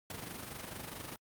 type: noise with amplitude modulation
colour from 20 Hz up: pink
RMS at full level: -41 dBFS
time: 0.1-1.16 s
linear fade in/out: 2 ms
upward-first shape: sine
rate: 24.5 Hz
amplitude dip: 55%
effects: high-pass 80 Hz 12 dB/octave + Opus 48 kbps